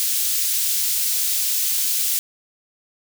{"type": "high-pass noise", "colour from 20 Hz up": "white", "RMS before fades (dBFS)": -21, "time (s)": [0, 2.19], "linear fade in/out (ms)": 0, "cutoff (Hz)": 3800, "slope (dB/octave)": 12, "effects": []}